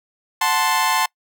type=chord; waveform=sawtooth; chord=F# diminished; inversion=none; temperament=equal; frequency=740 / 880 / 1046.5 Hz; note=F#5 / A5 / C6; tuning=0 / 0 / 0 cents; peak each=-22 / -16 / -16 dBFS; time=0.41-1.06 s; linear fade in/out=5 ms; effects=noise-tail reverb RT60 0.1 s tail -25 dB re dry